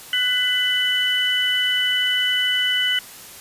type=tone cluster; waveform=sine; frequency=1490 / 2001 / 2991 Hz; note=F#6 / B6 / F#7; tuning=+12 / +22 / +18 cents; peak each=-25 / -24 / -19 dBFS; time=0.13-2.99 s; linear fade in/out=2 ms; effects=white hiss -40 dBFS RMS until 3.4 s + resampled to 32000 Hz